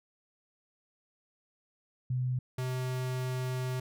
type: tone pair in turn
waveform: sine / square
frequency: 126.6 / 128 Hz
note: B2 / C3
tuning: +43 / -38 cents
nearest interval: unison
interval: 19 cents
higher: second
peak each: -28 / -32 dBFS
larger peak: first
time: 2.1-2.39 / 2.58-3.8 s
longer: second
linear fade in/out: 5 ms
effects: none